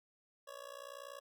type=tone with amplitude modulation; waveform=25% pulse; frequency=559 Hz; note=C#5; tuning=14 cents sharp; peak=-40 dBFS; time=0.47-1.2 s; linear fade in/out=10 ms; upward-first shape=sine; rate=60.4 Hz; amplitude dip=90%; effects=none